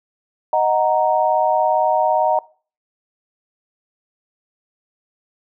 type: chord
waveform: sine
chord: D# minor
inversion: none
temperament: equal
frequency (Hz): 622.3 / 740 / 932.3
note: D#5 / F#5 / A#5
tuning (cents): 0 / 0 / 0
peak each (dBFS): -18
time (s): 0.53-2.39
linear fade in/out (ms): 2
effects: noise-tail reverb RT60 0.4 s tail -22 dB re dry